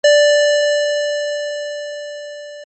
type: tone with level ramp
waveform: square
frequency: 587 Hz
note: D5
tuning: 1 cent flat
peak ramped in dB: -7 to -32 dBFS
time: 0.04-2.64 s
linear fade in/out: 5 ms
effects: MP3 32 kbps